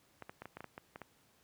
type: clicks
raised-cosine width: 0.5 ms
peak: -30 dBFS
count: 10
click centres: 0.223 / 0.295 / 0.42 / 0.456 / 0.57 / 0.606 / 0.643 / 0.779 / 0.959 / 1.017 s
effects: pink hiss -69 dBFS RMS until 1.43 s + high-pass 80 Hz 12 dB/octave